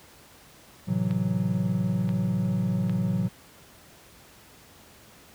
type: chord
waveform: triangle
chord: F# half-diminished seventh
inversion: first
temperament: equal with one note detuned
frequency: 110.32 / 130.81 / 164.81 / 185 Hz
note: A2 / C3 / E3 / F#3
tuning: +5 / 0 / 0 / 0 cents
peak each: -28 / -29 / -28 / -24 dBFS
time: 0.87-3.29 s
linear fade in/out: 20 ms
type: clicks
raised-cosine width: 0.3 ms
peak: -24 dBFS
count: 3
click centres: 1.11 / 2.091 / 2.896 s
effects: pink hiss -52 dBFS RMS until 5.34 s + high-pass 60 Hz 12 dB/octave